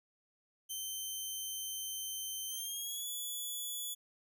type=tone with pitch glide; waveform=10% pulse; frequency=3100 to 3420 Hz; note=G7 to A7; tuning=-20 to -50 cents; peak=-31 dBFS; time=0.69-3.95 s; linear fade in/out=20 ms; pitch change=+170 cents; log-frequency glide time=2.48-3.08 s; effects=none